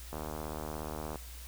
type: click train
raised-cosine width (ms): 1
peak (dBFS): -25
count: 80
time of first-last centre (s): 0.13-1.157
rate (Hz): 76.9
effects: added 60 Hz sine -45 dBFS peak until 1.47 s + white hiss -51 dBFS RMS until 1.47 s